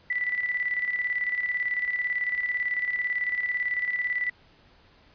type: tone with tremolo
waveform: sine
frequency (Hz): 1975.5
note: B6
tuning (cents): 0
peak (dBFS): -23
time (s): 0.1-4.3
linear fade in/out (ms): 5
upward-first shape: square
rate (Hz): 18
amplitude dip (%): 55
effects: pink hiss -58 dBFS RMS until 5.14 s + resampled to 11025 Hz